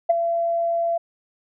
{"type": "tone with ADSR envelope", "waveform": "sine", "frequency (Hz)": 677, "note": "E5", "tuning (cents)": 46, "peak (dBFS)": -10, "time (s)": [0.09, 0.98], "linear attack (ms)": 12, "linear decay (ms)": 20, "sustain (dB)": -9, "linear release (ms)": 9, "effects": ["tanh soft clip ceiling -6 dBFS"]}